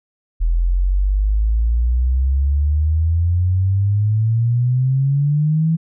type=exponential sweep; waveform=sine; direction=up; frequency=40.73 to 164.81 Hz; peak=-13 dBFS; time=0.4-5.77 s; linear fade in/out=20 ms; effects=none